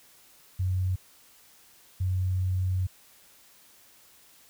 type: tone pair in turn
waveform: sine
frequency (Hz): 92.5 / 92.5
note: F#2 / F#2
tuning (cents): 0 / 0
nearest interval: unison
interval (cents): 0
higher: neither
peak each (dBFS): -24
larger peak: neither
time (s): 0.59-0.96 / 2-2.87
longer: second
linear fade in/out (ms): 10
effects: white hiss -57 dBFS RMS until 4.49 s